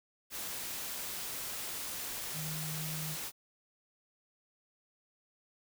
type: tone in noise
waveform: sine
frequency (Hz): 155.56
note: D#3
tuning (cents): 0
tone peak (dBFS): -39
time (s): 2.33-3.17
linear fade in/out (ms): 50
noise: white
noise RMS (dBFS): -40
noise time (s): 0.3-3.32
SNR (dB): -2
effects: none